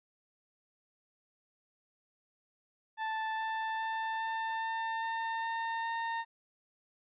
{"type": "tone with pitch steps", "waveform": "30% pulse", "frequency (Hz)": [880, 885.1, 890.2, 895.4, 900.6, 905.8, 911, 916.3], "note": ["A5", "A5", "A5", "A5", "A5", "A#5", "A#5", "A#5"], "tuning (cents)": [0, 10, 20, 30, 40, -50, -40, -30], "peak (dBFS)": -30, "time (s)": [2.97, 6.25], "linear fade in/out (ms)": 50, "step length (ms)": 410, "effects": ["resampled to 8000 Hz"]}